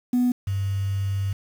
sine tone pair in turn, 246.9 / 97.98 Hz, B3 / G2, 0 / 0 cents, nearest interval octave + major third, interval 1600 cents, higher first, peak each -16 / -22 dBFS, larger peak first, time 0.13-0.32 / 0.47-1.33 s, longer second, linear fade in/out 5 ms, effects tanh soft clip ceiling -14 dBFS + 7-bit

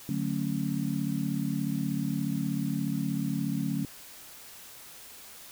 sine chord, D major seventh, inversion none, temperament just, 146.83 / 183.54 / 220.2 / 275.3 Hz, D3 / F#3 / A3 / C#4, 0 / -14 / +2 / -12 cents, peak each -33 dBFS, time 0.09-3.85 s, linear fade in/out 2 ms, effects white hiss -48 dBFS RMS until 5.51 s

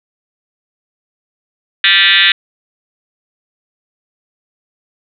sine tone with frequency modulation, 2703 Hz, E7, 43 cents sharp, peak -6 dBFS, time 1.84-2.32 s, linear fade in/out 2 ms, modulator 189 Hz, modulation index 5.9, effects none

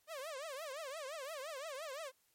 sawtooth tone with vibrato, 584 Hz, D5, 10 cents flat, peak -39 dBFS, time 0.07-2.12 s, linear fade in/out 50 ms, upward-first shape triangle, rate 5.8 Hz, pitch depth 250 cents each way, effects white hiss -75 dBFS RMS until 2.34 s + MP3 64 kbps

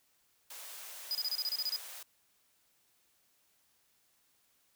white high-pass noise, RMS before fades -47 dBFS, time 0.5-2.03 s, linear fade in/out 5 ms, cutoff 480 Hz, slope 24 dB/octave
square tone bursts, 4958 Hz, D#8, 7 cents flat, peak -32 dBFS, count 10, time 1.11-1.761 s, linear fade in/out 0 ms, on 39 ms, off 29 ms
effects white hiss -72 dBFS RMS until 4.75 s

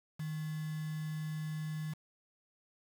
sine tone with quantisation, 155.4 Hz, D#3, 2 cents flat, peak -36 dBFS, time 0.19-1.94 s, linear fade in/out 10 ms, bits 8, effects none

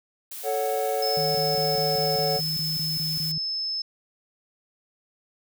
blue noise, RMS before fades -37 dBFS, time 0.31-3.32 s, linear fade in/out 5 ms
triangle chord, F# minor, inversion first, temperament equal, 440 / 554.4 / 740 Hz, A4 / C#5 / F#5, 0 / 0 / 0 cents, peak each -26 dBFS, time 0.43-2.41 s, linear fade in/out 50 ms
sine tone, 5230 Hz, E8, 15 cents flat, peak -26 dBFS, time 1.02-3.82 s, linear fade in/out 5 ms
sine tone bursts, 156.4 Hz, D#3, 9 cents sharp, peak -30 dBFS, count 11, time 1.17-3.38 s, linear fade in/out 2 ms, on 180 ms, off 23 ms
effects none

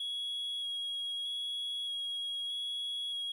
sine tone with vibrato, 3322 Hz, G#7, in tune, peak -32 dBFS, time 0-3.32 s, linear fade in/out 5 ms, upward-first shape square, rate 0.8 Hz, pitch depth 10 cents each way, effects tanh soft clip ceiling -33 dBFS + 11-bit

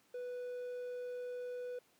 triangle tone, 493.9 Hz, B4, in tune, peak -38 dBFS, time 0.14-1.79 s, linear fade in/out 5 ms, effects pink hiss -70 dBFS RMS until 1.99 s + high-pass 200 Hz 12 dB/octave

